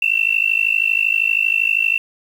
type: tone with amplitude modulation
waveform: sine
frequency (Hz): 2697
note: E7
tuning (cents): +39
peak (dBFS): -10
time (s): 0.02-1.98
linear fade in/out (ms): 5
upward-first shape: sine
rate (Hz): 52.7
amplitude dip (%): 95
effects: 7-bit